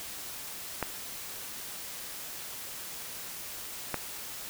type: clicks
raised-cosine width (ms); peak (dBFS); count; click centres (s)
0.5; -14; 2; 0.827 / 3.943
effects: white hiss -41 dBFS RMS until 4.49 s